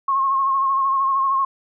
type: tone with vibrato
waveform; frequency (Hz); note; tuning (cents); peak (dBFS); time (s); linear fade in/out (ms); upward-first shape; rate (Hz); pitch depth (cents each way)
sine; 1081; C#6; -44; -16; 0.08-1.45; 5; sine; 13; 38
effects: none